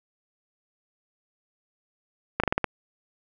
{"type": "slowing click train", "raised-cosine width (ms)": 0.5, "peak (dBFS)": -7, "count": 6, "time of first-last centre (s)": [2.4, 2.643], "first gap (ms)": 36, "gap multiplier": 1.15, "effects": []}